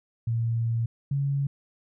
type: tone pair in turn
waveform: sine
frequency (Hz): 115.3 / 139.71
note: A#2 / C#3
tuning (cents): -19 / +14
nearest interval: minor third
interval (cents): 333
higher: second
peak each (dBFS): -23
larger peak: neither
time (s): 0.27-0.86 / 1.11-1.47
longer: first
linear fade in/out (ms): 5
effects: none